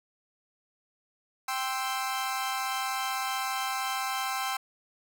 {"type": "chord", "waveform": "sawtooth", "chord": "C major", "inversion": "second", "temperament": "equal", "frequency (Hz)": [784, 1046.5, 1318.5], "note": ["G5", "C6", "E6"], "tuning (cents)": [0, 0, 0], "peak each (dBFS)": [-29, -30, -32], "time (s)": [1.48, 4.57], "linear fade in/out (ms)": 5, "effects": []}